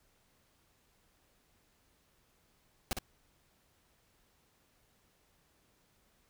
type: noise with echo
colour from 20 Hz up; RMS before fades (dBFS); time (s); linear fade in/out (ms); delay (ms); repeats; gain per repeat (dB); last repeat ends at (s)
pink; -33; 2.91-2.93; 0; 57; 1; -5; 2.987
effects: pink hiss -71 dBFS RMS until 6.29 s